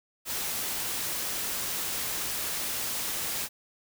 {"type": "noise", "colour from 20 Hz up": "white", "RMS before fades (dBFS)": -32, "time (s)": [0.25, 3.49], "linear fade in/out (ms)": 50, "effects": []}